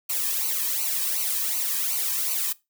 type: noise with flanger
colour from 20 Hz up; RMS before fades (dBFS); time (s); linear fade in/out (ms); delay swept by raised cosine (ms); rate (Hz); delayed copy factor
blue; -26; 0.09-2.53; 10; 0.57 to 1.45; 2.7; -0.8
effects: noise-tail reverb RT60 0.2 s tail -19 dB re dry

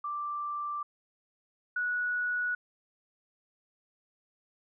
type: tone pair in turn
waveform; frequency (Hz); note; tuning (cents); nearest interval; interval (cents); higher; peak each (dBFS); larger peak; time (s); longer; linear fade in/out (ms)
sine; 1176 / 1466.8; D6 / F#6; +2 / -15; major third; 383; second; -32 / -28; second; 0.04-0.83 / 1.76-2.55; neither; 5
effects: none

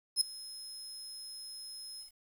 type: tone with ADSR envelope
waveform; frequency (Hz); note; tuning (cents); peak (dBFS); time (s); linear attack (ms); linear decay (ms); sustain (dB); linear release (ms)
30% pulse; 5140; E8; -45; -19; 0.16-2.12; 51; 4; -21; 120
effects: 10-bit

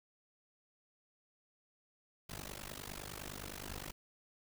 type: noise with amplitude modulation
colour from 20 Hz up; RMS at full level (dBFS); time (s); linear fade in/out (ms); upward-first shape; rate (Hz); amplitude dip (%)
pink; -42; 2.29-3.92; 10; sine; 49.8; 100
effects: none

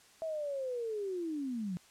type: linear sweep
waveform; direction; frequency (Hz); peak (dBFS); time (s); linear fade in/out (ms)
sine; down; 655 to 170.6; -34; 0.22-1.77; 0
effects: white hiss -61 dBFS RMS until 1.9 s + low-pass 9000 Hz 12 dB/octave

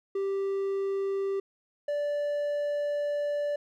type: tone pair in turn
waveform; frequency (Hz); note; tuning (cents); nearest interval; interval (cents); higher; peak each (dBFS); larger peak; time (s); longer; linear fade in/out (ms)
triangle; 392 / 583.2; G4 / D5; 0 / -12; perfect fifth; 688; second; -25; neither; 0.15-1.4 / 1.88-3.56; second; 5
effects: none

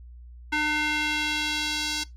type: tone with band-pass filter sweep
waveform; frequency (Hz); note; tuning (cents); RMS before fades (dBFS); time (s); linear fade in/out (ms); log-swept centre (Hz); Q
square; 301.9; D4; +48; -27; 0.52-2.04; 10; 1900 to 4900; 1.4
effects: noise-tail reverb RT60 0.2 s tail -21 dB re dry + added 60 Hz sine -42 dBFS peak until 2.16 s

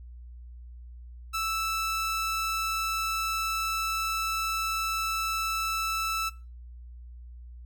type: tone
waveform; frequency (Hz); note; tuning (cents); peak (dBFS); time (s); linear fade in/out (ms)
sawtooth; 1318.5; E6; 0; -24; 1.33-6.3; 20
effects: noise-tail reverb RT60 0.3 s tail -18 dB re dry + added 60 Hz sine -42 dBFS peak until 7.65 s

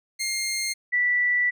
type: tone pair in turn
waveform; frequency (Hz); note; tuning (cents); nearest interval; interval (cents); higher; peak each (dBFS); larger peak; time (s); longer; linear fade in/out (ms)
15% pulse / sine; 2120 / 1964.4; C7 / B6; +22 / -10; minor second; 132; first; -19 / -19; neither; 0.19-0.74 / 0.92-1.51; second; 20
effects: none

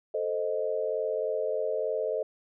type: chord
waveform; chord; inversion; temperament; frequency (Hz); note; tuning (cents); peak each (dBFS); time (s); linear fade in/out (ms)
sine; A diminished; none; equal; 440 / 523.3 / 622.3; A4 / C5 / Eb5; 0 / 0 / 0; -31 / -32 / -31; 0.14-2.23; 5
effects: none

